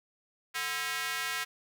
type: tone with high-pass filter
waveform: square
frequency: 146.83 Hz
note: D3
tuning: in tune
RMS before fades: -34 dBFS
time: 0.54-1.45 s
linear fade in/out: 20 ms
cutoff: 1700 Hz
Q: 1.5
effects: none